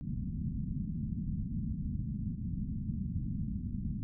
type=low-pass noise; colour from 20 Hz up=white; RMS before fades=-36 dBFS; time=0.01-4.03 s; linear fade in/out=0 ms; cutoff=230 Hz; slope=48 dB/octave; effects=none